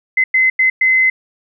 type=tone bursts at uneven times; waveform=sine; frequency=2050 Hz; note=C7; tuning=36 cents flat; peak=-9 dBFS; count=4; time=0.17-0.24 / 0.34-0.5 / 0.59-0.7 / 0.81-1.1 s; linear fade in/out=5 ms; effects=none